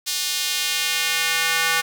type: tone with high-pass filter sweep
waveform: square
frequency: 164.3 Hz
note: E3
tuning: 5 cents flat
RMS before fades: -22 dBFS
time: 0.06-1.82 s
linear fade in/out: 20 ms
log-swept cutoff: 4300 to 1500 Hz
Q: 1.2
effects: none